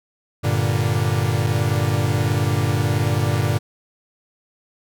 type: chord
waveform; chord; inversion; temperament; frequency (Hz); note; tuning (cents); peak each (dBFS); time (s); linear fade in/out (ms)
45% pulse; G minor; none; equal; 98 / 116.54 / 146.83; G2 / Bb2 / D3; 0 / 0 / 0; -22 / -21 / -23; 0.43-3.59; 20
effects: none